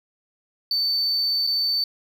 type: tone with dropouts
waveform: sine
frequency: 4538 Hz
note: C#8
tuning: 40 cents sharp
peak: -17 dBFS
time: 0.71-1.84 s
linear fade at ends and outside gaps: 2 ms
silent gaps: 1.468-1.472 s
effects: tanh soft clip ceiling -19 dBFS